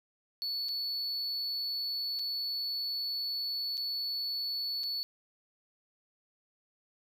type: tone with dropouts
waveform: triangle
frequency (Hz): 4435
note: C#8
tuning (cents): 0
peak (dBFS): -31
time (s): 0.42-5.03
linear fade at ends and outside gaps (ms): 0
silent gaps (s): 0.685-0.69 / 2.19-2.194 / 3.771-3.777 / 4.834-4.838
effects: none